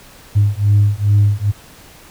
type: beating tone pair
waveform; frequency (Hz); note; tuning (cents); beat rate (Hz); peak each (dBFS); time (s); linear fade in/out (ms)
sine; 101.5 / 103.9; G#2 / G#2; -39 / +1; 2.4; -12; 0.35-1.52; 20
effects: tanh soft clip ceiling -5 dBFS + pink hiss -42 dBFS RMS until 2.1 s